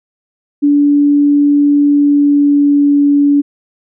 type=tone with pitch glide; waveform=sine; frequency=288.7 to 286.4 Hz; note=D4 to D4; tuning=-30 to -43 cents; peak=-6 dBFS; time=0.62-3.42 s; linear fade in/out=20 ms; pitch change=-13 cents; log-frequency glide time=1.84-3.05 s; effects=none